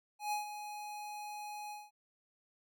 square tone with ADSR envelope, 836 Hz, G#5, 11 cents sharp, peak -33 dBFS, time 0.19-1.91 s, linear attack 130 ms, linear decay 130 ms, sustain -10 dB, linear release 200 ms, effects none

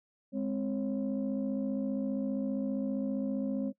sine tone cluster, 207.5 / 262.6 / 547 Hz, G#3 / C4 / C#5, -1 / +6 / -23 cents, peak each -33 / -32 / -38 dBFS, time 0.32-3.73 s, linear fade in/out 50 ms, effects noise-tail reverb RT60 0.1 s tail -23 dB re dry + tanh soft clip ceiling -23 dBFS

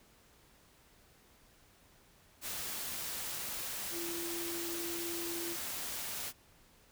sine tone in noise, 340 Hz, F4, 46 cents flat, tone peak -40 dBFS, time 3.91-5.57 s, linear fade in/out 50 ms, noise white, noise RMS -40 dBFS, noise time 2.41-6.33 s, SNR -3 dB, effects pink hiss -64 dBFS RMS until 6.91 s

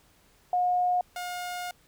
sine / sawtooth tone pair in turn, 720 / 715 Hz, F#5 / F5, -47 / +41 cents, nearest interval unison, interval 12 cents, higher first, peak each -22 / -29 dBFS, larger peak first, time 0.53-1.01 / 1.16-1.71 s, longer second, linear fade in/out 2 ms, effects pink hiss -62 dBFS RMS until 1.87 s

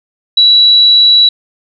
sine tone, 3922 Hz, B7, 13 cents flat, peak -3 dBFS, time 0.37-1.29 s, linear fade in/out 5 ms, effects none

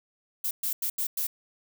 violet noise bursts at uneven times, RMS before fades -29 dBFS, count 5, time 0.44-0.51 / 0.63-0.73 / 0.82-0.9 / 0.98-1.07 / 1.17-1.27 s, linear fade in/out 5 ms, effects none

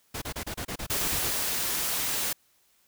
pink noise bursts, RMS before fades -34 dBFS, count 11, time 0.14-1.299 s, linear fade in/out 10 ms, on 79 ms, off 29 ms
white noise, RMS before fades -29 dBFS, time 0.9-2.33 s, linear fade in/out 5 ms
effects white hiss -66 dBFS RMS until 2.87 s

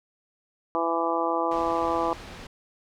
harmonic tone, 166.9 Hz, E3, 22 cents sharp, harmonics 2 / 3 / 4 / 5 / 6 / 7, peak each -30 / -30 / -30 / -30 / -30 / -30 dBFS, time 0.75-2.13 s, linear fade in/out 0 ms
pink low-pass noise, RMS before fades -42 dBFS, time 1.51-2.47 s, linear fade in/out 5 ms, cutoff 4700 Hz, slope 12 dB/octave
effects none

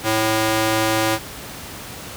square tone with high-pass filter, 110 Hz, A2, in tune, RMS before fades -19 dBFS, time 0.03-1.19 s, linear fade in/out 50 ms, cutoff 350 Hz, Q 0.6, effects pink hiss -34 dBFS RMS until 2.16 s + high-pass 60 Hz 12 dB/octave

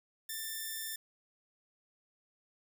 5% pulse tone, 1781 Hz, A6, 21 cents sharp, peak -27 dBFS, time 0.29-0.96 s, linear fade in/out 5 ms, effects none

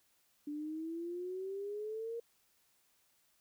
sine exponential sweep, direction up, 291.3 to 470 Hz, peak -38 dBFS, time 0.47-2.2 s, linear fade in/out 5 ms, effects white hiss -73 dBFS RMS until 3.4 s

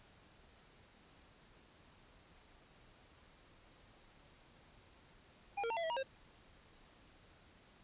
square tone with pitch steps, 806 / 462.1 / 909 / 674 / 648 / 951 / 534 Hz, G5 / A#4 / A#5 / E5 / E5 / A#5 / C5, +48 / -15 / -44 / +38 / -30 / +34 / +35 cents, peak -37 dBFS, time 5.57-6.032 s, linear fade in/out 10 ms, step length 66 ms, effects pink hiss -64 dBFS RMS until 7.83 s + resampled to 8000 Hz

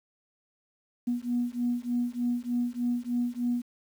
sine beating tone pair, 240.6 / 243.9 Hz, B3 / B3, -45 / -21 cents, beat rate 3.3 Hz, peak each -29 dBFS, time 1.07-3.62 s, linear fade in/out 10 ms, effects tanh soft clip ceiling -19 dBFS + 9-bit

